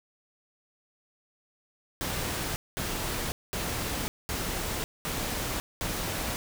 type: noise bursts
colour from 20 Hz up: pink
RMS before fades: -32 dBFS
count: 6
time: 2.01-6.36 s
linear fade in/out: 0 ms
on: 550 ms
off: 210 ms
effects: none